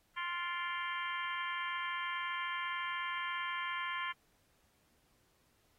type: harmonic tone with a mistuned harmonic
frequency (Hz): 349.2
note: F4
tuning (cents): 0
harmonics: 3 / 4 / 5 / 6 / 7 / 8 / 9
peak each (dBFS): -39 / -45 / -42 / -44 / -47 / -51 / -47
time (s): 0.16-4.13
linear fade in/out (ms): 20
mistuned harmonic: 7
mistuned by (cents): -78
effects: pink hiss -73 dBFS RMS until 5.78 s + AAC 48 kbps